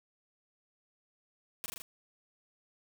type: noise with echo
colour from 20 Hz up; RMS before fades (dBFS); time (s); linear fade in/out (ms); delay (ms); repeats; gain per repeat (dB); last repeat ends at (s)
white; -38; 1.64-1.66; 0; 40; 4; -2; 1.82
effects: none